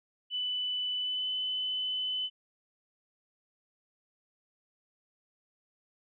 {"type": "tone with pitch glide", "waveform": "sine", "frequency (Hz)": [2989, 3018], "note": ["F#7", "F#7"], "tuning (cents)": [17, 34], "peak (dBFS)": -30, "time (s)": [0.3, 2.3], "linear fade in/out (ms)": 50, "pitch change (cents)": 17, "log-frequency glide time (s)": [1, 1.27], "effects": []}